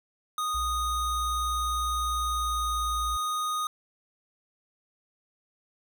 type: tone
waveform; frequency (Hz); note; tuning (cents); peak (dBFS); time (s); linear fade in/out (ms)
square; 1240; D#6; -6; -28; 0.38-3.67; 2
type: tone with pitch glide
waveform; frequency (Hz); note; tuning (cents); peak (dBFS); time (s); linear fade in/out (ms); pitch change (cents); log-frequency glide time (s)
sine; 60.6 to 58.13; B1 to A#1; -32 to -4; -32; 0.54-3.17; 10; -72; 2.22-2.69
effects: none

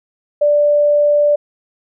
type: tone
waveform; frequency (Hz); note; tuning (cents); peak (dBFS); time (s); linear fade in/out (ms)
sine; 587.3; D5; 0; -9; 0.41-1.36; 10
effects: none

